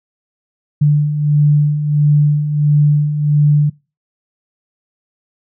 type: beating tone pair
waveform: sine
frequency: 146.6 / 148.1 Hz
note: D3 / D3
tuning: -3 / +15 cents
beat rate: 1.5 Hz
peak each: -17 / -10 dBFS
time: 0.81-3.7 s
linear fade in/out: 10 ms
effects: noise-tail reverb RT60 0.3 s tail -24 dB re dry